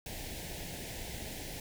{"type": "band-stop noise", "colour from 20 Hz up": "pink", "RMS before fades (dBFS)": -42, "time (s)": [0.06, 1.6], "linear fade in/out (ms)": 2, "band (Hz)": [860, 1700], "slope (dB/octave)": 48, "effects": []}